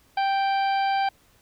harmonic tone, 784 Hz, G5, in tune, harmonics 1 / 2 / 3 / 4 / 5 / 6, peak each -21 / -32 / -35 / -38 / -45 / -40 dBFS, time 0.17-1.09 s, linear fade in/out 5 ms, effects pink hiss -60 dBFS RMS until 1.41 s

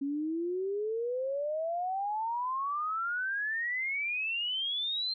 sine exponential sweep, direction up, 273.9 to 4186 Hz, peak -30 dBFS, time 0.01-5.14 s, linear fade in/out 10 ms, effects none

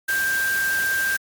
sine tone in noise, 1581 Hz, G6, 14 cents sharp, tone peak -20 dBFS, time 0.08-1.17 s, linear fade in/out 10 ms, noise white, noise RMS -30 dBFS, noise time 0.08-1.17 s, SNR +7 dB, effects Opus 48 kbps

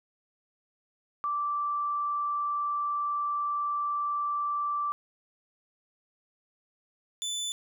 sine / 25% pulse tone pair in turn, 1169 / 3503 Hz, D6 / A7, -8 / -8 cents, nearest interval octave + perfect fifth, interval 1900 cents, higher second, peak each -27 dBFS, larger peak neither, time 1.24-4.92 / 7.22-7.52 s, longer first, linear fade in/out 0 ms, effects none

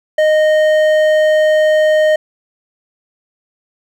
triangle tone with hard clipping, 618 Hz, D#5, 12 cents flat, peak -10 dBFS, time 0.18-2.16 s, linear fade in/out 5 ms, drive 12 dB, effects none

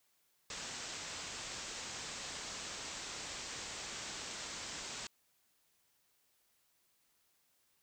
white low-pass noise, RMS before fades -45 dBFS, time 0.5-5.07 s, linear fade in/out 2 ms, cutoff 8000 Hz, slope 96 dB/octave, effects white hiss -75 dBFS RMS until 7.82 s

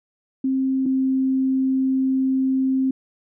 sine tone pair in turn, 264.8 / 263.8 Hz, C4 / C4, +21 / +14 cents, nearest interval unison, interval 7 cents, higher first, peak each -18 / -17 dBFS, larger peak second, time 0.44-0.86 / 0.86-2.91 s, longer second, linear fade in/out 5 ms, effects none

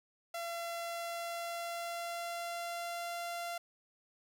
sawtooth tone with pitch glide, 680 to 689.1 Hz, F5 to F5, -46 to -23 cents, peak -34 dBFS, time 0.34-3.58 s, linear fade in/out 5 ms, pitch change +23 cents, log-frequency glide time 0.74-3.14 s, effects none

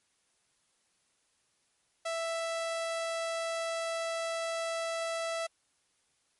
sawtooth tone, 661 Hz, E5, 5 cents sharp, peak -28 dBFS, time 2.05-5.47 s, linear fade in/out 10 ms, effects white hiss -73 dBFS RMS until 6.39 s + MP3 48 kbps

